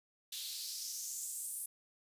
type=noise with high-pass filter sweep; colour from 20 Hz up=white; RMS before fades=-42 dBFS; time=0.32-1.66 s; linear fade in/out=5 ms; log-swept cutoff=3500 to 10000 Hz; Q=3.3; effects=resampled to 32000 Hz